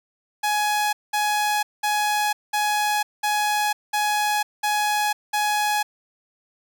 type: tone bursts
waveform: sawtooth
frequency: 838 Hz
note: G#5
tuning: 15 cents sharp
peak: -16 dBFS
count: 8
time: 0.43-5.83 s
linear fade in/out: 10 ms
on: 500 ms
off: 200 ms
effects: none